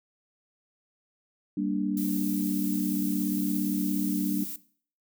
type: chord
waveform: sine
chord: G minor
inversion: none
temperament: equal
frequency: 196 / 233.1 / 293.7 Hz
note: G3 / Bb3 / D4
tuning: 0 / 0 / 0 cents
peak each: -30 / -32 / -28 dBFS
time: 1.57-4.44 s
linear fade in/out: 5 ms
type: noise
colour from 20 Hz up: violet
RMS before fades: -37 dBFS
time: 1.97-4.56 s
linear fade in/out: 2 ms
effects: noise-tail reverb RT60 0.5 s tail -18 dB re dry